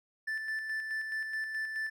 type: tone with tremolo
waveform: triangle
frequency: 1760 Hz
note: A6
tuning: in tune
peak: -30 dBFS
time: 0.27-1.9 s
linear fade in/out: 10 ms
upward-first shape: square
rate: 4.7 Hz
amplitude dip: 40%
effects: none